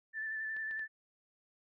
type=tone with vibrato; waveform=sine; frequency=1760 Hz; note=A6; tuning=in tune; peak=-36 dBFS; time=0.13-0.88 s; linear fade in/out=50 ms; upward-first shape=square; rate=11 Hz; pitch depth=17 cents each way
type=clicks; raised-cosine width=0.3 ms; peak=-39 dBFS; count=3; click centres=0.566 / 0.711 / 0.794 s
effects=none